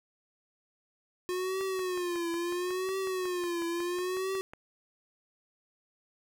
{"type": "tone with vibrato", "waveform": "square", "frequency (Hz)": 360, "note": "F#4", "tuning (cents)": -47, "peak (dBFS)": -31, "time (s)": [1.29, 4.41], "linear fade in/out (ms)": 0, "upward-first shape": "triangle", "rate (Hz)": 0.74, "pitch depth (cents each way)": 120}
{"type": "click train", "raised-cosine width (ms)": 0.5, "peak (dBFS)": -30, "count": 17, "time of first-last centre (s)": [1.61, 4.535], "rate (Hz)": 5.47}
{"effects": ["9-bit"]}